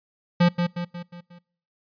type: tone with echo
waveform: square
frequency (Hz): 174.61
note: F3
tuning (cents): 0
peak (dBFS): -15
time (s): 0.4-0.49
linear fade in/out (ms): 10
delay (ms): 180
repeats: 5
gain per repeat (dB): -6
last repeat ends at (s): 1.39
effects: noise-tail reverb RT60 0.7 s tail -26 dB re dry + resampled to 11025 Hz